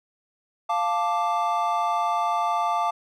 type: chord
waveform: triangle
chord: D minor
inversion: first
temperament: equal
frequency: 698.5 / 880 / 1174.7 Hz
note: F5 / A5 / D6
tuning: 0 / 0 / 0 cents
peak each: -24 dBFS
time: 0.69-2.91 s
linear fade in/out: 10 ms
effects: none